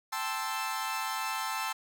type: chord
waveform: sawtooth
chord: A minor seventh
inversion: third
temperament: equal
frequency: 784 / 880 / 1046.5 / 1318.5 Hz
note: G5 / A5 / C6 / E6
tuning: 0 / 0 / 0 / 0 cents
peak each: -37 / -32 / -34 / -33 dBFS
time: 0.12-1.73 s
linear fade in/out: 10 ms
effects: none